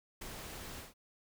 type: noise with ADSR envelope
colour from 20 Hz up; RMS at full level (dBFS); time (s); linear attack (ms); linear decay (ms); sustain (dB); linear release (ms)
pink; -42; 0.21-0.94; 10; 7; -4; 160
effects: none